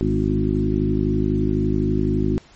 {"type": "harmonic tone with a mistuned harmonic", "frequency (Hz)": 51.91, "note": "G#1", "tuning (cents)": 0, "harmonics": [1, 2, 3, 4, 5, 6, 7], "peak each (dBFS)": [-25, -25, -25, -25, -25, -25, -25], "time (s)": [0.01, 2.38], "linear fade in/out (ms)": 0, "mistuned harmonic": 5, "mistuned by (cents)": -27, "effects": ["pink hiss -50 dBFS RMS until 2.55 s", "MP3 32 kbps"]}